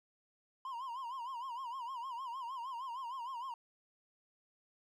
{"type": "tone with vibrato", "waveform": "triangle", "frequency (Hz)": 1000, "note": "B5", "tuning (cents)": 21, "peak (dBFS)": -38, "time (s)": [0.65, 3.54], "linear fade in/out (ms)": 2, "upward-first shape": "sine", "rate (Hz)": 6.5, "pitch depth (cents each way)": 140, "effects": []}